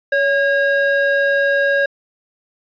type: ring-modulated tone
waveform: triangle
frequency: 1096 Hz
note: C#6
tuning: 20 cents flat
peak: -8 dBFS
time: 0.12-1.86 s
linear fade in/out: 5 ms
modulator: 534 Hz
effects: resampled to 11025 Hz